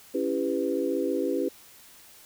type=chord; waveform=sine; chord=C# half-diminished seventh; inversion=none; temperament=just; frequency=277.2 / 332.6 / 399.1 / 498.9 Hz; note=C#4 / E4 / G4 / B4; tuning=0 / +16 / +31 / +17 cents; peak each=-30 dBFS; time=0.14-1.49 s; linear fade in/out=10 ms; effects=white hiss -52 dBFS RMS until 2.25 s